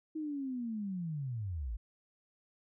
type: linear sweep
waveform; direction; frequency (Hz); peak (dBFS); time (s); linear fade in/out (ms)
sine; down; 318.3 to 47.57; -35; 0.15-1.77; 10
effects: none